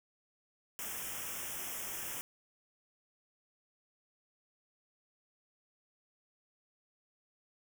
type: band-stop noise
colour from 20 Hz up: white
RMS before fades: -41 dBFS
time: 0.79-2.21 s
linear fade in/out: 0 ms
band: 3400 to 5300 Hz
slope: 96 dB/octave
effects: none